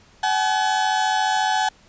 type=tone pair together; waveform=35% pulse; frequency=757.7 / 852 Hz; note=F#5 / G#5; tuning=+41 / +44 cents; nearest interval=major second; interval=203 cents; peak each=-20 / -19 dBFS; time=0.23-1.69 s; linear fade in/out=5 ms; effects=pink hiss -53 dBFS RMS until 1.88 s + resampled to 16000 Hz